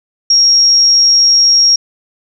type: tone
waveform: sine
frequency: 5588 Hz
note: F8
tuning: in tune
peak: -5 dBFS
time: 0.3-1.76 s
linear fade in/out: 5 ms
effects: none